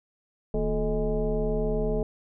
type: tone with frequency modulation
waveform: sine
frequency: 233.1 Hz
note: A#3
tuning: in tune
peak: -23 dBFS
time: 0.54-2.03 s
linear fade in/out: 2 ms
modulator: 197 Hz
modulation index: 1.8
effects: none